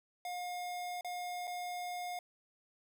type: tone with dropouts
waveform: square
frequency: 714 Hz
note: F5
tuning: 38 cents sharp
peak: -39 dBFS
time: 0.25-2.19 s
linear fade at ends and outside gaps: 2 ms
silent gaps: 1.01-1.046 / 1.472-1.476 s
effects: none